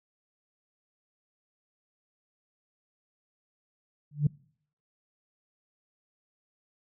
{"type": "tone with exponential growth", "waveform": "sine", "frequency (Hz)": 146.83, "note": "D3", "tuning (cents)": 0, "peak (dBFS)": -15, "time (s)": [4.11, 4.27], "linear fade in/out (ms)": 5, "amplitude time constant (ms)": 33, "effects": ["noise-tail reverb RT60 0.6 s tail -25 dB re dry", "tanh soft clip ceiling -15 dBFS"]}